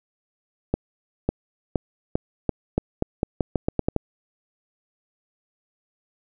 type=accelerating click train; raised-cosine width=2 ms; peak=-7 dBFS; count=14; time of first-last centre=0.74-3.963 s; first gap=550 ms; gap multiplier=0.85; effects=none